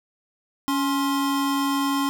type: tone pair together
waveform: square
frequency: 279 / 1058.5 Hz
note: C#4 / C6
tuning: +11 / +20 cents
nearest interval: octave + major seventh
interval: 2309 cents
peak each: -23 / -27 dBFS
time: 0.68-2.09 s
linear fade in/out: 0 ms
effects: none